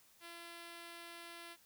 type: tone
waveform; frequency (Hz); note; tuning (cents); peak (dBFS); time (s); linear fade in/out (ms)
5% pulse; 340; F4; -46; -38; 0.2-1.57; 50
effects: white hiss -67 dBFS RMS until 1.65 s